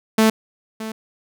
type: tone with echo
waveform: sawtooth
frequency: 220 Hz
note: A3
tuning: in tune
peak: -8 dBFS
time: 0.18-0.3 s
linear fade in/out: 5 ms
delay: 620 ms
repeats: 1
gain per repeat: -15 dB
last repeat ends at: 0.92 s
effects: none